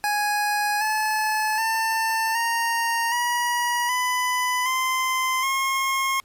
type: tone with pitch steps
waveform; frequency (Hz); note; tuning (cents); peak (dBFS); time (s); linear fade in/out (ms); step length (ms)
25% pulse; 830.6 / 861.9 / 894.3 / 928 / 963 / 999.2 / 1036.9 / 1075.9; G#5 / A5 / A5 / A#5 / B5 / B5 / C6 / C6; 0 / -36 / +28 / -8 / -44 / +20 / -16 / +48; -17; 0.04-6.2; 0; 770
effects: pink hiss -60 dBFS RMS until 6.24 s + MP3 64 kbps